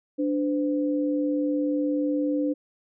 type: tone pair together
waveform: sine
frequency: 293.4 / 510 Hz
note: D4 / C5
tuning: -2 / -44 cents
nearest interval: minor seventh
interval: 958 cents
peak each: -23 / -29 dBFS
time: 0.18-2.54 s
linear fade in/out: 20 ms
effects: none